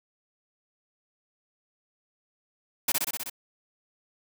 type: noise with echo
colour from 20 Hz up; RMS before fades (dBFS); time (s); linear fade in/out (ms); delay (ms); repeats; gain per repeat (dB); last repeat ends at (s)
white; -24; 2.88-2.92; 5; 63; 6; -2; 3.298
effects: none